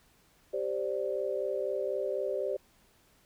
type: chord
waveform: sine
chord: G suspended fourth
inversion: none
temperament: equal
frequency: 392 / 523.3 / 587.3 Hz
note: G4 / C5 / D5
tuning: 0 / 0 / 0 cents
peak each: -34 dBFS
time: 0.53-2.57 s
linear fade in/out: 10 ms
effects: pink hiss -65 dBFS RMS until 3.25 s